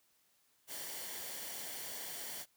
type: noise with comb filter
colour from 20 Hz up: white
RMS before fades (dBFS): -44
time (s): 0.67-2.46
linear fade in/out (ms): 50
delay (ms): 0.78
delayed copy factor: -0.5
effects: white hiss -73 dBFS RMS until 2.56 s + high-pass 60 Hz 12 dB/octave